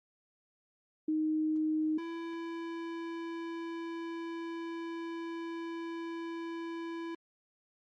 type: tone pair in turn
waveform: sine / square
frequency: 311.1 / 333.4 Hz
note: D#4 / E4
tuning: 0 / +20 cents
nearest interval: minor second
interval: 120 cents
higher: second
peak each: -28 / -38 dBFS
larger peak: first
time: 1.08-1.98 / 1.98-7.15 s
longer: second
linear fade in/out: 5 ms
effects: low-pass 3000 Hz 12 dB/octave + Opus 32 kbps